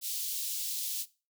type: high-pass noise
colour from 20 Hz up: white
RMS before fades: -35 dBFS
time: 0.01-1.06 s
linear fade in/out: 50 ms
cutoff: 3300 Hz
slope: 24 dB/octave
effects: noise-tail reverb RT60 0.3 s tail -18 dB re dry